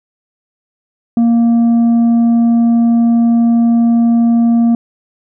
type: tone with tanh clipping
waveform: sine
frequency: 233.1 Hz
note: A#3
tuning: in tune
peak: -8 dBFS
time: 1.17-4.75 s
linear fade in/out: 2 ms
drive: 4 dB
effects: none